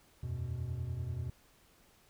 triangle chord, E suspended second, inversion none, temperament just, 82.41 / 92.71 / 123.61 Hz, E2 / F#2 / B2, 0 / +4 / +2 cents, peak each -39 / -39 / -36 dBFS, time 0.23-1.3 s, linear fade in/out 5 ms, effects pink hiss -65 dBFS RMS until 2.09 s

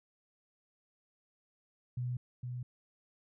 sine tone with echo, 123.8 Hz, B2, 5 cents sharp, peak -33 dBFS, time 1.97-2.17 s, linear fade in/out 5 ms, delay 460 ms, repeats 1, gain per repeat -4 dB, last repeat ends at 2.63 s, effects none

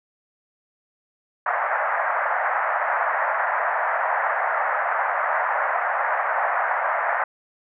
pink band-pass noise, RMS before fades -23 dBFS, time 1.46-7.24 s, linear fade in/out 5 ms, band 620 to 1900 Hz, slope 48 dB/octave, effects none

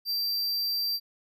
square tone, 4699 Hz, D8, in tune, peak -27 dBFS, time 0.05-1 s, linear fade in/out 50 ms, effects none

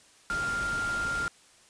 sine tone in noise, 1396.9 Hz, F6, in tune, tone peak -28 dBFS, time 0.3-1.28 s, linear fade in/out 0 ms, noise pink, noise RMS -38 dBFS, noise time 0.3-1.28 s, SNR +7 dB, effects white hiss -58 dBFS RMS until 1.69 s + resampled to 22050 Hz

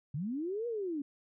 sine linear two-way sweep, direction up then down, 129 to 485.7 to 272.3 Hz, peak -33 dBFS, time 0.14-1.02 s, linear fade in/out 5 ms, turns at 0.67 s, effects none

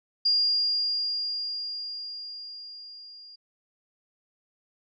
sine tone with level ramp, 4818 Hz, D8, 43 cents sharp, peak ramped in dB -19 to -45 dBFS, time 0.25-3.36 s, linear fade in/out 10 ms, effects none

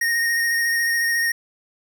square tone with vibrato, 1858 Hz, A#6, 6 cents flat, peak -19 dBFS, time 0.01-1.32 s, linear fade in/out 5 ms, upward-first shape square, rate 14 Hz, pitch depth 14 cents each way, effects none

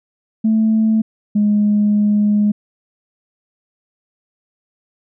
sine tone pair in turn, 220 / 208.2 Hz, A3 / G#3, 0 / +5 cents, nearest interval minor second, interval 95 cents, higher first, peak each -10 dBFS, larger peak neither, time 0.44-1.02 / 1.35-2.52 s, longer second, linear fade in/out 10 ms, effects tanh soft clip ceiling -7 dBFS

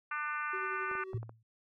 harmonic tone, 298.6 Hz, D4, 29 cents sharp, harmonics 3 / 4 / 5 / 6 / 7 / 8 / 9, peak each -48 / -37 / -38 / -45 / -46 / -47 / -49 dBFS, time 0.11-1.04 s, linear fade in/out 5 ms
triangle tone with tremolo, 379.2 Hz, F#4, 43 cents sharp, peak -38 dBFS, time 0.53-1.18 s, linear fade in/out 5 ms, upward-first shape sine, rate 11 Hz, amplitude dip 45%
clicks, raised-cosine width 1 ms, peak -34 dBFS, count 5, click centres 0.914 / 0.953 / 1.133 / 1.23 / 1.294 s
sine tone with exponential decay, 112.2 Hz, A2, 34 cents sharp, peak -30 dBFS, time 1.14-1.43 s, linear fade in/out 5 ms, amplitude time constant 63 ms
effects none

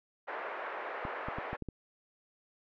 pink band-pass noise, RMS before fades -40 dBFS, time 0.27-1.57 s, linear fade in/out 20 ms, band 470 to 2000 Hz, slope 24 dB/octave
clicks, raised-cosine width 3 ms, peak -26 dBFS, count 6, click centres 1.052 / 1.285 / 1.385 / 1.531 / 1.623 / 1.687 s
effects none

